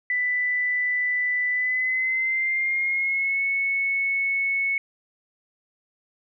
sine tone with pitch glide, 1987 to 2205 Hz, B6 to C#7, +10 to -10 cents, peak -21 dBFS, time 0.1-4.78 s, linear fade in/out 2 ms, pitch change +180 cents, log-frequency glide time 1.51-3.42 s, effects none

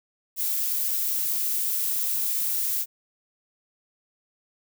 violet noise, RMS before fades -26 dBFS, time 0.36-2.86 s, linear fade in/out 50 ms, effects none

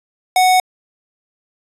square tone, 740 Hz, F#5, in tune, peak -10 dBFS, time 0.36-0.6 s, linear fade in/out 2 ms, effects resampled to 32000 Hz

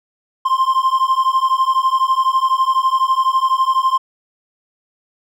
triangle beating tone pair, 1046.5 / 1058.5 Hz, C6 / C6, 0 / +20 cents, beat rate 12 Hz, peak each -14 dBFS, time 0.45-3.98 s, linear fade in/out 10 ms, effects none

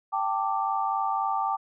sine chord, G suspended second, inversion none, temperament equal with one note detuned, 784 / 887.7 / 1174.7 Hz, G5 / A5 / D6, 0 / +15 / 0 cents, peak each -28 / -29 / -29 dBFS, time 0.12-1.57 s, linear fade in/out 20 ms, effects none

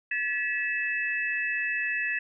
sine tone cluster, 1722 / 1937 / 2618 Hz, A6 / B6 / E7, -38 / -34 / -13 cents, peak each -30 / -31 / -31 dBFS, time 0.11-2.19 s, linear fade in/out 5 ms, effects none

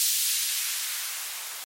violet noise with band-pass filter sweep, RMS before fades -29 dBFS, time 0-1.64 s, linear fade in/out 0 ms, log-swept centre 4100 to 690 Hz, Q 0.8, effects MP3 64 kbps

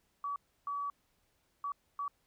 sine tone bursts at uneven times, 1141 Hz, C#6, 50 cents sharp, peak -34 dBFS, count 4, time 0.24-0.36 / 0.67-0.9 / 1.64-1.72 / 1.99-2.08 s, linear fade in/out 2 ms, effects pink hiss -75 dBFS RMS until 2.26 s

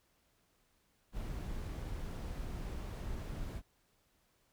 brown noise, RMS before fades -41 dBFS, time 1.12-3.62 s, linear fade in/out 50 ms, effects pink hiss -74 dBFS RMS until 4.52 s

